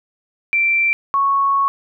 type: tone pair in turn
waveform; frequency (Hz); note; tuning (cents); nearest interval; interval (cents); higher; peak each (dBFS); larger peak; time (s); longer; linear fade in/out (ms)
sine; 2349 / 1106; D7 / C#6; 0 / -4; octave + minor second; 1304; first; -13; neither; 0.53-0.93 / 1.14-1.68; second; 0
effects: none